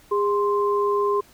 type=tone pair together; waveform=sine; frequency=407.5 / 1046.5 Hz; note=G#4 / C6; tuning=-33 / 0 cents; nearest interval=octave + major third; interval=1633 cents; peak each=-20 / -23 dBFS; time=0.11-1.21 s; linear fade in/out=10 ms; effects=pink hiss -53 dBFS RMS until 1.33 s